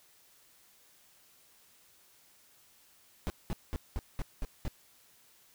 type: noise bursts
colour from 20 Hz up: brown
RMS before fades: -33 dBFS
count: 7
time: 3.27-4.68 s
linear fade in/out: 0 ms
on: 30 ms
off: 200 ms
effects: white hiss -63 dBFS RMS until 5.54 s